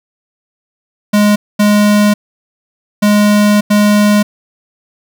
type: tone bursts at uneven times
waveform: square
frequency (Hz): 207.7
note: G#3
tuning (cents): 0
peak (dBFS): -7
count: 4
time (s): 1.13-1.36 / 1.59-2.14 / 3.02-3.61 / 3.7-4.23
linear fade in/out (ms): 10
effects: 8-bit